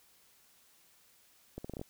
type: accelerating click train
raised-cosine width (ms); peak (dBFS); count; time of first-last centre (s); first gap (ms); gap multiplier
2; -27; 7; 1.58-1.814; 65; 0.79
effects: white hiss -65 dBFS RMS until 1.89 s